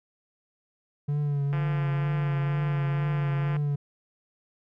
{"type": "tone with vibrato", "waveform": "triangle", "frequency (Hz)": 143.9, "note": "D3", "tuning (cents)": -35, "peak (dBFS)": -22, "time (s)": [1.08, 3.76], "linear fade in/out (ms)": 10, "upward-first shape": "triangle", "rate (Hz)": 2.1, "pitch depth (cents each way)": 47}
{"type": "click train", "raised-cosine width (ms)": 0.5, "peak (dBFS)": -23, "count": 349, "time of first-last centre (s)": [1.53, 3.565], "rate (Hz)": 171}
{"effects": []}